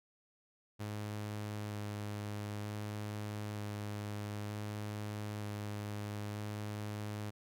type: tone with vibrato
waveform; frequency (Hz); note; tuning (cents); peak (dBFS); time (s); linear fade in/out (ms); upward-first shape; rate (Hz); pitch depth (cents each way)
sawtooth; 104.4; G#2; +10; -35; 0.79-7.31; 20; square; 0.54; 9
effects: none